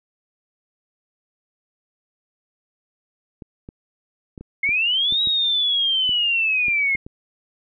clicks, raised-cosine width 3 ms, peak -23 dBFS, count 11, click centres 3.422 / 3.689 / 4.378 / 4.41 / 4.691 / 5.124 / 5.273 / 6.093 / 6.683 / 6.951 / 7.065 s
sine linear two-way sweep, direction up then down, 2127 to 3846 to 2136 Hz, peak -17 dBFS, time 4.63-6.96 s, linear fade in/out 5 ms, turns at 5.22 s
effects none

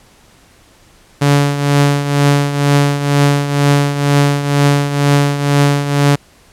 sawtooth tone with tremolo, 142.9 Hz, D3, 47 cents flat, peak -3 dBFS, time 1.21-6.16 s, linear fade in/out 10 ms, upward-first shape triangle, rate 2.1 Hz, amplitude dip 70%, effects pink hiss -47 dBFS RMS until 6.52 s + low-pass 11000 Hz 12 dB/octave

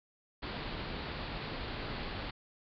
pink low-pass noise, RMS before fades -40 dBFS, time 0.42-2.31 s, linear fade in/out 10 ms, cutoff 4700 Hz, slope 96 dB/octave, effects none

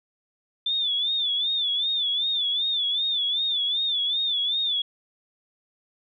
sine tone with vibrato, 3520 Hz, A7, in tune, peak -22 dBFS, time 0.66-4.82 s, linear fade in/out 5 ms, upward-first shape sine, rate 2.6 Hz, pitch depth 98 cents each way, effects none

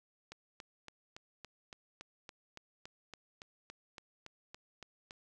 click train, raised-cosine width 0.2 ms, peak -30 dBFS, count 18, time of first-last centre 0.32-5.109 s, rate 3.55 Hz, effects none

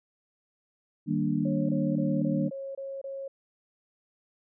sine chord, Eb major seventh, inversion none, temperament equal, 155.56 / 196 / 233.1 / 293.7 Hz, Eb3 / G3 / Bb3 / D4, 0 / 0 / 0 / 0 cents, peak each -30 dBFS, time 1.06-2.51 s, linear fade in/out 50 ms
sine tone bursts, 545 Hz, C#5, 29 cents flat, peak -34 dBFS, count 7, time 1.45-3.28 s, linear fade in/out 5 ms, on 240 ms, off 25 ms
effects none

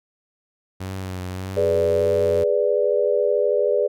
sawtooth tone with vibrato, 93.3 Hz, F#2, 15 cents sharp, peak -24 dBFS, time 0.8-2.44 s, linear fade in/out 10 ms, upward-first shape triangle, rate 1.7 Hz, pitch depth 45 cents each way
sine chord, G# diminished, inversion none, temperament equal, 415.3 / 493.9 / 587.3 Hz, G#4 / B4 / D5, 0 / 0 / 0 cents, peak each -21 dBFS, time 1.56-3.88 s, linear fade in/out 20 ms
effects none

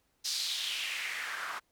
white noise with band-pass filter sweep, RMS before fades -36 dBFS, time 0.24-1.6 s, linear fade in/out 20 ms, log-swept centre 5100 to 1200 Hz, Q 3, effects pink hiss -74 dBFS RMS until 1.71 s

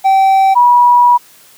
triangle / sine tone pair in turn, 773 / 970.7 Hz, G5 / B5, -24 / -30 cents, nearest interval major third, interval 394 cents, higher second, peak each -4 dBFS, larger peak neither, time 0.04-0.55 / 0.55-1.18 s, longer second, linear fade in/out 20 ms, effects white hiss -43 dBFS RMS until 1.57 s + high-pass 80 Hz 12 dB/octave

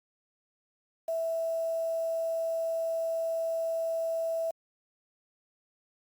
sine tone with quantisation, 657 Hz, E5, 6 cents flat, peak -28 dBFS, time 1.08-4.51 s, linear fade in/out 5 ms, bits 8, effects Opus 48 kbps

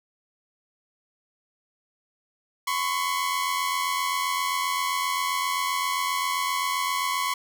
sawtooth tone pair together, 1016.4 / 1104 Hz, B5 / C#6, +49 / -7 cents, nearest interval minor second, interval 144 cents, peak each -24 / -23 dBFS, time 2.67-7.34 s, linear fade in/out 5 ms, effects none

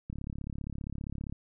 click train, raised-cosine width 5 ms, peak -25 dBFS, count 44, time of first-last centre 0.1-1.325 s, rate 35.1 Hz, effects none

